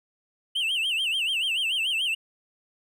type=tone with vibrato; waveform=triangle; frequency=2900 Hz; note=F#7; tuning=35 cents flat; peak=-22 dBFS; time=0.55-2.15 s; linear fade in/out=10 ms; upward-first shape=sine; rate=6.9 Hz; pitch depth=180 cents each way; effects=none